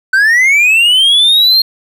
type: linear sweep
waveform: triangle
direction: up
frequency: 1503 to 4252 Hz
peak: -4 dBFS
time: 0.13-1.62 s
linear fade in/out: 5 ms
effects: none

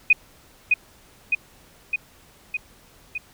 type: tone with echo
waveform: sine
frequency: 2489 Hz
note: D#7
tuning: in tune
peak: -10 dBFS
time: 0.1-0.13 s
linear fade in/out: 5 ms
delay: 610 ms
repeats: 5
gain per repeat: -3 dB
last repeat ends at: 3.18 s
effects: pink hiss -53 dBFS RMS until 3.33 s

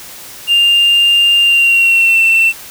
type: tone with pitch glide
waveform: triangle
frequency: 2800 to 2689 Hz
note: F7 to E7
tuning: +4 to +34 cents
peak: -4 dBFS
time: 0.47-2.53 s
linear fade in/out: 50 ms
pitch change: -70 cents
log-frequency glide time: 1.41-2.2 s
effects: tanh soft clip ceiling -2 dBFS + white hiss -32 dBFS RMS until 2.7 s

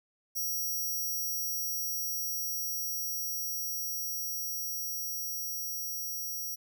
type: tone with level ramp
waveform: 15% pulse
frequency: 5700 Hz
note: F8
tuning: 34 cents sharp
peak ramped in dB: -25 to -29 dBFS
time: 0.35-6.56 s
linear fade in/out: 20 ms
effects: none

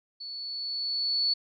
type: tone with level ramp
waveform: sine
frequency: 4435 Hz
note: C#8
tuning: in tune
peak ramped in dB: -37 to -22 dBFS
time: 0.2-1.34 s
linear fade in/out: 10 ms
effects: none

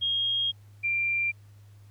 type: tone pair in turn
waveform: sine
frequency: 3253 / 2374 Hz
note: G#7 / D7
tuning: -37 / +18 cents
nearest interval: perfect fourth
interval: 545 cents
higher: first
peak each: -24 dBFS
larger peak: neither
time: 0.01-0.52 / 0.83-1.32 s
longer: first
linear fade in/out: 20 ms
effects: added 102 Hz sine -49 dBFS peak until 1.9 s + pink hiss -65 dBFS RMS until 1.9 s

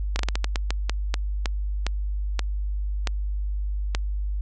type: slowing click train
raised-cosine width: 0.2 ms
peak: -8 dBFS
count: 15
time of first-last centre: 0.16-3.949 s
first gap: 32 ms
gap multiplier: 1.29
effects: added 50 Hz sine -24 dBFS peak until 4.41 s + resampled to 24000 Hz

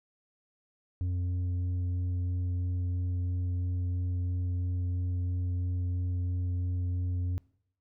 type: tone with tanh clipping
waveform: sine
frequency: 89.7 Hz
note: F2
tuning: 47 cents sharp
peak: -29 dBFS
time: 1.01-7.38 s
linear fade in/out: 0 ms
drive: 5 dB
effects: noise-tail reverb RT60 0.7 s tail -23 dB re dry

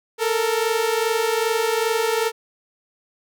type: tone pair together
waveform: sawtooth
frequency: 440 / 462.5 Hz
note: A4 / A#4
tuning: 0 / -14 cents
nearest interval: minor second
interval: 86 cents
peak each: -18 dBFS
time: 0.18-2.32 s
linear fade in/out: 50 ms
effects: none

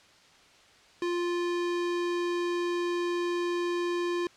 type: tone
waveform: square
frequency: 349.2 Hz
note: F4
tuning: in tune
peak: -28 dBFS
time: 1.02-4.27 s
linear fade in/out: 2 ms
effects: white hiss -57 dBFS RMS until 4.36 s + low-pass 5000 Hz 12 dB/octave

